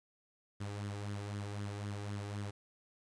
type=tone with flanger; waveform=sawtooth; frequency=102.1 Hz; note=G#2; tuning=29 cents flat; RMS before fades=-41 dBFS; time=0.6-2.51 s; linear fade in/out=10 ms; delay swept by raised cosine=0.58 to 2.58 ms; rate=3.9 Hz; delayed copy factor=+0.55; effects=resampled to 22050 Hz + 11-bit